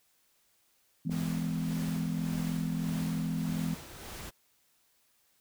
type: chord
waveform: sine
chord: E major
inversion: none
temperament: equal with one note detuned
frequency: 164.81 / 207.7 / 251.3 Hz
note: E3 / G#3 / B3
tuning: 0 / 0 / +30 cents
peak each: -32 / -36 / -36 dBFS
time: 1.05-3.75 s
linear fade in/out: 10 ms
type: click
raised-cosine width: 2 ms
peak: -31 dBFS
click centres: 1.096 s
type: noise with tremolo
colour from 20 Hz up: pink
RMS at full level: -43 dBFS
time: 1.1-4.31 s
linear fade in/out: 20 ms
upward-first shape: sine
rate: 1.7 Hz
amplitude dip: 45%
effects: white hiss -70 dBFS RMS until 5.4 s